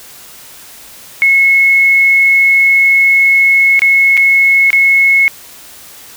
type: tone with dropouts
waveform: sine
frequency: 2183 Hz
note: C#7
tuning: 27 cents flat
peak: -5 dBFS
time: 1.22-5.28 s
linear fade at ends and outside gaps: 0 ms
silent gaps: 3.793-3.819 / 4.17-4.175 / 4.704-4.73 s
effects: white hiss -35 dBFS RMS until 6.16 s